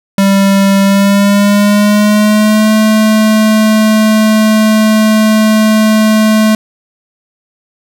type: tone with pitch glide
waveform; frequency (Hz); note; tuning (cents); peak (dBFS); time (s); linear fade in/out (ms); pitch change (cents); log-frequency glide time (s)
square; 196.4 to 216.7; G3 to A3; +4 to -26; -6; 0.18-6.55; 2; +170; 0.82-2.74
effects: none